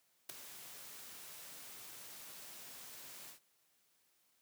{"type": "noise with ADSR envelope", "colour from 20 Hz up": "white", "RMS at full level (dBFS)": -40, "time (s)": [0.29, 3.4], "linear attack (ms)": 8, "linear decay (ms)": 4, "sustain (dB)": -12, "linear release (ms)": 110, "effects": ["white hiss -75 dBFS RMS until 4.41 s", "high-pass 100 Hz 12 dB/octave"]}